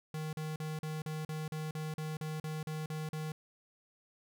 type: tone bursts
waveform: square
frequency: 155.56 Hz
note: D#3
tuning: in tune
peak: -37 dBFS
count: 14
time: 0.14-3.32 s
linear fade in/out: 2 ms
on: 190 ms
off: 40 ms
effects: none